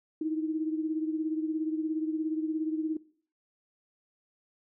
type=beating tone pair; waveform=sine; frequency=312.8 / 329.8 Hz; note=D#4 / E4; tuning=+9 / +1 cents; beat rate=17 Hz; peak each=-29 / -36 dBFS; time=0.21-2.97 s; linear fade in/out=5 ms; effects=noise-tail reverb RT60 0.5 s tail -21 dB re dry